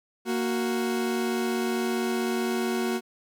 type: tone pair together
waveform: 40% pulse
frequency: 232.8 / 370 Hz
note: A#3 / F#4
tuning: -2 / 0 cents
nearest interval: minor sixth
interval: 802 cents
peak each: -27 dBFS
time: 0.25-3.01 s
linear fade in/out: 50 ms
effects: none